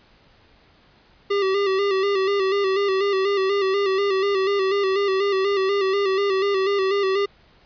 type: tone with vibrato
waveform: square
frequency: 392 Hz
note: G4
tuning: in tune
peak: -19 dBFS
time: 1.3-7.26 s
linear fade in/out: 10 ms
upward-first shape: square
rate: 4.1 Hz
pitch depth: 45 cents each way
effects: pink hiss -55 dBFS RMS until 7.65 s + resampled to 11025 Hz